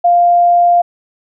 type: tone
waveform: sine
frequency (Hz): 698.5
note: F5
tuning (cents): 0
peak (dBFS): -6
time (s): 0.04-0.82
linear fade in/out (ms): 10
effects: none